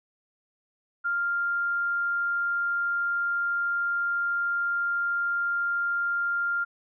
sine tone, 1396.9 Hz, F6, in tune, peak -24 dBFS, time 1.04-6.65 s, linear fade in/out 20 ms, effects none

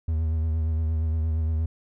triangle tone with vibrato, 79.7 Hz, D#2, 42 cents sharp, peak -20 dBFS, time 0.08-1.66 s, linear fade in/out 5 ms, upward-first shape triangle, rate 8.6 Hz, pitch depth 49 cents each way, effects none

